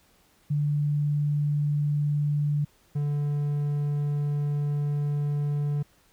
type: tone pair in turn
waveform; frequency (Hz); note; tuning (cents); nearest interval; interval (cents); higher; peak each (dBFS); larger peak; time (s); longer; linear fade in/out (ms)
sine / triangle; 146.83 / 145.73; D3 / D3; 0 / -13; unison; 13; first; -22; neither; 0.5-2.65 / 2.95-5.83; second; 10
effects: pink hiss -62 dBFS RMS until 6.12 s